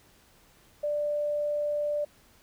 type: tone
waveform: sine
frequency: 590 Hz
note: D5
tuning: 8 cents sharp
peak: -26 dBFS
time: 0.83-2.05 s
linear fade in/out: 10 ms
effects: pink hiss -60 dBFS RMS until 2.42 s